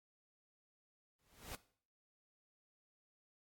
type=noise with exponential growth; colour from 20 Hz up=pink; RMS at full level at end=-44 dBFS; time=1.19-1.55 s; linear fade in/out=0 ms; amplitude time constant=78 ms; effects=noise-tail reverb RT60 0.5 s tail -18 dB re dry + AAC 64 kbps